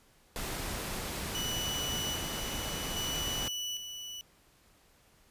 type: noise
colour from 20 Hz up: pink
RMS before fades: -37 dBFS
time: 0.36-3.48 s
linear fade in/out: 0 ms
type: tone with tremolo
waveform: 30% pulse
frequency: 2960 Hz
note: F#7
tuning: in tune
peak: -31 dBFS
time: 1.35-4.21 s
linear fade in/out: 0 ms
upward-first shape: square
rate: 0.62 Hz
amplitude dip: 50%
effects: pink hiss -64 dBFS RMS until 5.3 s + resampled to 32000 Hz